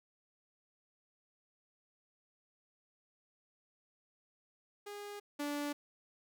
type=tone pair in turn; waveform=sawtooth; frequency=410 / 290.6 Hz; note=G#4 / D4; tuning=-22 / -18 cents; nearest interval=tritone; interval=596 cents; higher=first; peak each=-40 / -32 dBFS; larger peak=second; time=4.86-5.2 / 5.39-5.73 s; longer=neither; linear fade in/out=10 ms; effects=none